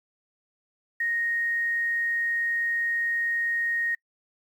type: tone with quantisation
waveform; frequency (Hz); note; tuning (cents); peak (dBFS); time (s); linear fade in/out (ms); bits
sine; 1864.7; A#6; 0; -24; 1-3.95; 5; 9
effects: noise-tail reverb RT60 0.1 s tail -26 dB re dry